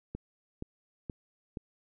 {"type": "click train", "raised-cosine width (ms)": 3, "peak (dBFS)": -24, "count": 4, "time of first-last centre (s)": [0.15, 1.572], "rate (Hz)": 2.11, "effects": []}